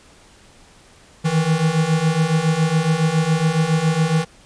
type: beating tone pair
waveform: square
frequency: 155.56 / 162.76 Hz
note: D#3 / E3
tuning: 0 / -22 cents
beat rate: 7.2 Hz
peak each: -21 / -18 dBFS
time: 1.24-4.25 s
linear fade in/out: 20 ms
effects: pink hiss -49 dBFS RMS until 4.45 s + resampled to 22050 Hz

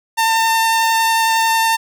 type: tone with vibrato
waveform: sawtooth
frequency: 902 Hz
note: A5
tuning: 43 cents sharp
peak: -9 dBFS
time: 0.17-1.77 s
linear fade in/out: 20 ms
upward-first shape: sine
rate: 11 Hz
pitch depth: 9 cents each way
effects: none

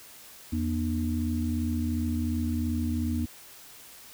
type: tone cluster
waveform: sine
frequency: 83.9 / 238.3 / 301.1 Hz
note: E2 / A#3 / D4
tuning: +31 / +38 / +43 cents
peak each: -29 / -29 / -34 dBFS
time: 0.52-3.26 s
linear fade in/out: 10 ms
effects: white hiss -49 dBFS RMS until 4.13 s

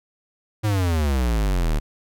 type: exponential sweep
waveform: square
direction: down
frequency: 110 to 36.01 Hz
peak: -19 dBFS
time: 0.63-1.8 s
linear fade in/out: 20 ms
effects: none

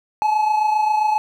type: tone pair together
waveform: triangle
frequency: 852.5 / 880 Hz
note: G#5 / A5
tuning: +45 / 0 cents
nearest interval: minor second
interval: 55 cents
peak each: -14 / -22 dBFS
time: 0.22-1.18 s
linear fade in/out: 0 ms
effects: none

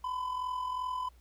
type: tone with amplitude modulation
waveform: triangle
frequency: 1007 Hz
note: B5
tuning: 33 cents sharp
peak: -28 dBFS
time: 0.04-1.09 s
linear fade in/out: 5 ms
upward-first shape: sine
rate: 42.7 Hz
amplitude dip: 55%
effects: added 60 Hz sine -56 dBFS peak until 1.2 s + pink hiss -68 dBFS RMS until 1.2 s

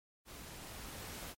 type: noise with level ramp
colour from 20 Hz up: pink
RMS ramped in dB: -51 to -45 dBFS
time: 0.25-1.35 s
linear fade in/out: 50 ms
effects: MP3 64 kbps

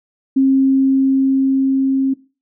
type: tone with level ramp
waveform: sine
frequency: 268 Hz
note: C4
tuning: 42 cents sharp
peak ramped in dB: -9 to -13 dBFS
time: 0.36-2.14 s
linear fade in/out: 10 ms
effects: noise-tail reverb RT60 0.3 s tail -18 dB re dry

